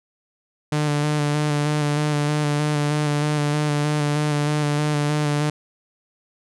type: tone with vibrato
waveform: sawtooth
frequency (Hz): 148.5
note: D3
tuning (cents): +20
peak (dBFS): -15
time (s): 0.72-5.5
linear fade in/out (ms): 5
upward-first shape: square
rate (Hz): 3.2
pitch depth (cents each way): 20
effects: resampled to 24000 Hz